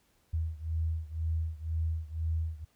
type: beating tone pair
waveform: sine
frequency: 80 / 82 Hz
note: D#2 / E2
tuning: +49 / -9 cents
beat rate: 2 Hz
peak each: -32 / -34 dBFS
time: 0.33-2.65 s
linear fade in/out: 10 ms
effects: pink hiss -70 dBFS RMS until 2.75 s